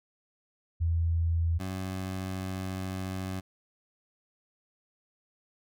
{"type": "tone pair in turn", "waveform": ["sine", "20% pulse"], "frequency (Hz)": [83.2, 94.1], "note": ["E2", "F#2"], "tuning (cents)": [17, 30], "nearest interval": "major second", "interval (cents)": 213, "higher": "second", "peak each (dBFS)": [-24, -28], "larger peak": "first", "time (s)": [[0.8, 1.59], [1.59, 3.41]], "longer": "second", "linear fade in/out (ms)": 20, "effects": []}